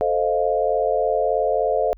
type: chord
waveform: sine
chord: F dominant seventh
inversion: first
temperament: equal with one note detuned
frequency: 440 / 523.3 / 619.7 / 698.5 Hz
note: A4 / C5 / Eb5 / F5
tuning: 0 / 0 / -7 / 0 cents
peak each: -23 dBFS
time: 0.01-1.93 s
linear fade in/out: 0 ms
effects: added 44 Hz sine -42 dBFS peak until 1.97 s